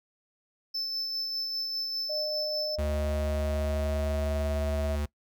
triangle tone with tremolo, 5274 Hz, E8, in tune, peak -28 dBFS, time 0.74-2.76 s, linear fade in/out 10 ms, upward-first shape sine, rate 5 Hz, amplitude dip 30%
sine tone with pitch glide, 608 to 643 Hz, D#5 to E5, -40 to -43 cents, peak -32 dBFS, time 2.09-4.96 s, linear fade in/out 10 ms, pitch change +97 cents, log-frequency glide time 2.63-4.55 s
square tone, 73.42 Hz, D2, in tune, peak -29 dBFS, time 2.78-5.06 s, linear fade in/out 10 ms
effects noise-tail reverb RT60 0.1 s tail -21 dB re dry

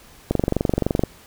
click train, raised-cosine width 2 ms, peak -5 dBFS, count 18, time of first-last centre 0.31-1.036 s, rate 23.4 Hz, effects pink hiss -48 dBFS RMS until 1.26 s

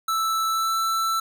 square tone with pitch glide, 1318.5 to 1330 Hz, E6 to E6, 0 to +15 cents, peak -22 dBFS, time 0.08-1.2 s, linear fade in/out 5 ms, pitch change +15 cents, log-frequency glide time 0.48-0.77 s, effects none

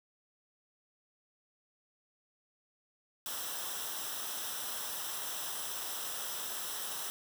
white noise with comb filter, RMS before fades -39 dBFS, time 3.26-7.1 s, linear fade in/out 0 ms, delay 0.44 ms, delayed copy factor -0.65, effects none

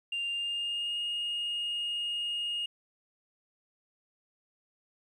sine tone with pitch glide, 2794 to 2854 Hz, F7 to F7, 0 to +37 cents, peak -29 dBFS, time 0.12-2.66 s, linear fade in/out 5 ms, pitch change +37 cents, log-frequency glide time 0.29-0.98 s, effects tanh soft clip ceiling -28 dBFS + 11-bit

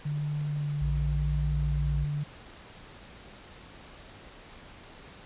sine tone with vibrato, 146.83 Hz, D3, in tune, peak -28 dBFS, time 0.05-2.24 s, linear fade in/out 10 ms, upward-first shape sine, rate 0.93 Hz, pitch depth 15 cents each way
sine tone, 58.27 Hz, A#1, in tune, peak -27 dBFS, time 0.81-2.05 s, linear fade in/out 10 ms
effects pink hiss -49 dBFS RMS until 5.25 s + resampled to 8000 Hz

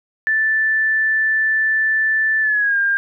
sine tone with pitch glide, 1760 to 1604.6 Hz, A6 to G6, 0 to +40 cents, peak -14 dBFS, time 0.27-2.97 s, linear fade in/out 0 ms, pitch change -160 cents, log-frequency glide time 2.41-2.78 s, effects none

